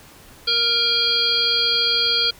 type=harmonic tone with a mistuned harmonic; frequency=466.2 Hz; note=A#4; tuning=in tune; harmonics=1 / 3 / 5 / 7 / 9 / 10; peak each=-31 / -27 / -30 / -21 / -22 / -21 dBFS; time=0.47-2.31 s; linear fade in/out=10 ms; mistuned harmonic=5; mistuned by=+46 cents; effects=pink hiss -46 dBFS RMS until 2.39 s